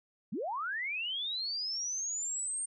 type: linear sweep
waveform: sine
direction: up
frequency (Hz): 155.5 to 8770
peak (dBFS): -33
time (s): 0.32-2.66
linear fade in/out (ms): 10
effects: none